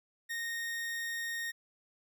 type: tone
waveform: 40% pulse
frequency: 1854 Hz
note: A#6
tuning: 10 cents flat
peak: -34 dBFS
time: 0.29-1.52 s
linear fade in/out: 20 ms
effects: none